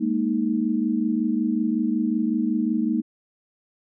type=chord; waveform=sine; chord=Ab suspended second; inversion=none; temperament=equal; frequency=207.7 / 233.1 / 311.1 Hz; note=Ab3 / Bb3 / Eb4; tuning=0 / 0 / 0 cents; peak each=-26 / -23 / -25 dBFS; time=0-3.02 s; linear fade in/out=20 ms; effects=none